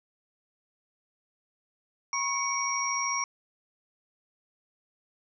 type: tone cluster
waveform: sine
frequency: 975 / 1088 / 2247 / 5640 Hz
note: B5 / C#6 / C#7 / F8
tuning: -23 / -33 / +23 / +16 cents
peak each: -37 / -31 / -33 / -31 dBFS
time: 2.13-3.24 s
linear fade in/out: 2 ms
effects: none